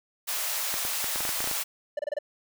white high-pass noise, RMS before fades -30 dBFS, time 0.27-1.64 s, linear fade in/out 20 ms, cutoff 570 Hz, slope 24 dB/octave
clicks, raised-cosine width 0.5 ms, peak -18 dBFS, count 11, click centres 0.741 / 0.851 / 1.043 / 1.159 / 1.206 / 1.252 / 1.291 / 1.405 / 1.442 / 1.474 / 1.513 s
triangle tone bursts, 590 Hz, D5, 8 cents sharp, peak -24 dBFS, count 5, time 1.97-2.188 s, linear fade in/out 5 ms, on 22 ms, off 27 ms
effects none

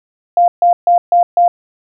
sine tone bursts, 698.5 Hz, F5, in tune, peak -6 dBFS, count 5, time 0.37-1.48 s, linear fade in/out 2 ms, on 110 ms, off 140 ms, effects none

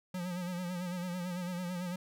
square tone with vibrato, 178.7 Hz, F3, 40 cents sharp, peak -36 dBFS, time 0.14-1.96 s, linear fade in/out 5 ms, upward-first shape sine, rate 9 Hz, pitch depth 59 cents each way, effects none

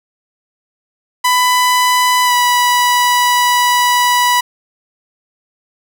sawtooth tone with pitch glide, 997 to 981 Hz, B5 to B5, +16 to -12 cents, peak -6 dBFS, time 1.24-4.41 s, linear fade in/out 10 ms, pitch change -28 cents, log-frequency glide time 2.24-2.33 s, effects none

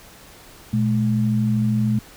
sine tone pair together, 119.73 / 212.8 Hz, A#2 / G#3, +47 / +42 cents, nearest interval minor seventh, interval 995 cents, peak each -20 / -19 dBFS, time 0.73-1.99 s, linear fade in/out 5 ms, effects pink hiss -45 dBFS RMS until 2.16 s

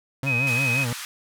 35% pulse tone with vibrato, 127.9 Hz, C3, 39 cents flat, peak -23 dBFS, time 0.23-0.93 s, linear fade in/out 2 ms, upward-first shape sine, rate 5.7 Hz, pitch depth 150 cents each way
sine tone, 2525 Hz, D#7, 25 cents sharp, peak -21 dBFS, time 0.26-0.85 s, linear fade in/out 20 ms
pink band-pass noise, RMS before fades -35 dBFS, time 0.47-1.05 s, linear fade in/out 0 ms, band 1200 to 13000 Hz, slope 24 dB/octave
effects none

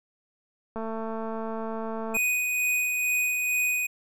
click train, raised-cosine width 1 ms, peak -21 dBFS, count 315, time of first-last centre 0.76-2.168 s, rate 223 Hz
square tone with tremolo, 2489 Hz, D#7, in tune, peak -23 dBFS, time 2.14-3.87 s, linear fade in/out 10 ms, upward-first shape sine, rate 2.2 Hz, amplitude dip 30%
effects none

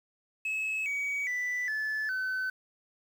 sine tone with pitch steps, 2584 / 2263 / 1981.1 / 1734.6 / 1518.8 Hz, E7 / C#7 / B6 / A6 / F#6, -35 / +35 / +5 / -25 / +45 cents, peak -27 dBFS, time 0.45-2.5 s, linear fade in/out 5 ms, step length 410 ms, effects tanh soft clip ceiling -28 dBFS + 9-bit

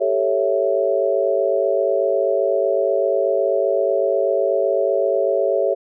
sine chord, A dominant seventh, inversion third, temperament equal, 392 / 440 / 554.4 / 659.3 Hz, G4 / A4 / C#5 / E5, 0 / 0 / 0 / 0 cents, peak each -22 / -23 / -19 / -22 dBFS, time 0-5.75 s, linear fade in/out 20 ms, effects none

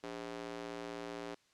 square tone with high-pass filter, 57.9 Hz, A#1, 11 cents flat, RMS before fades -44 dBFS, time 0.03-1.35 s, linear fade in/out 10 ms, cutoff 360 Hz, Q 1.4, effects white hiss -70 dBFS RMS until 1.53 s + low-pass 6000 Hz 12 dB/octave

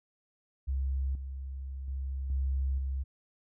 sine tone with level steps, 67 Hz, C2, 42 cents sharp, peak -28 / -36 / -32 / -27 / -30 dBFS, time 0.67-3.04 s, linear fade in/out 20 ms, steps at 1.15 / 1.88 / 2.3 / 2.78 s, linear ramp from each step 2 ms, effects none

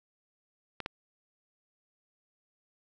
clicks, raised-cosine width 0.3 ms, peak -20 / -18 dBFS, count 2, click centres 0.803 / 0.861 s, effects none

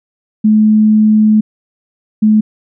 sine tone pair in turn, 214.9 / 214.9 Hz, A3 / A3, -41 / -41 cents, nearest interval unison, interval 0 cents, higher neither, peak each -5 dBFS, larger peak neither, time 0.44-1.41 / 2.22-2.41 s, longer first, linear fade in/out 10 ms, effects none

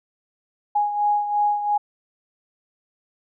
sine beating tone pair, 828 / 830.9 Hz, G#5 / G#5, -5 / +1 cents, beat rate 2.9 Hz, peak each -19 / -26 dBFS, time 0.75-1.78 s, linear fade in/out 10 ms, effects none

